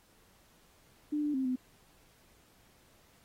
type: tone with pitch steps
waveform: sine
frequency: 298 / 295.6 / 263.8 / 254.4 Hz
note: D4 / D4 / C4 / C4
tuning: +25 / +11 / +14 / -48 cents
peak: -29 dBFS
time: 1.12-1.56 s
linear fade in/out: 10 ms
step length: 110 ms
effects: pink hiss -65 dBFS RMS until 3.24 s + AAC 48 kbps